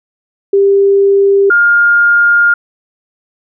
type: tone pair in turn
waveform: sine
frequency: 396.4 / 1412.6 Hz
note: G4 / F6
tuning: +19 / +19 cents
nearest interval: octave + minor seventh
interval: 2200 cents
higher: second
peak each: -5 dBFS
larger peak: neither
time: 0.53-1.5 / 1.5-2.54 s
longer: second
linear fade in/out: 5 ms
effects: none